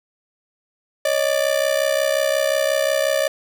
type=ring-modulated tone; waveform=45% pulse; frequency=589 Hz; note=D5; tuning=5 cents sharp; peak=-14 dBFS; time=1.05-3.28 s; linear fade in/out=2 ms; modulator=32.8 Hz; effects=none